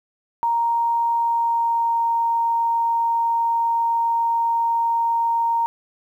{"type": "tone with pitch glide", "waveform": "sine", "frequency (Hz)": [932.3, 926.9], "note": ["A#5", "A#5"], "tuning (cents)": [0, -10], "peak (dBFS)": -17, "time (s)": [0.43, 5.66], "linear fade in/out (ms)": 0, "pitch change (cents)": -10, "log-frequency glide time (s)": [1.11, 2.02], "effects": ["9-bit"]}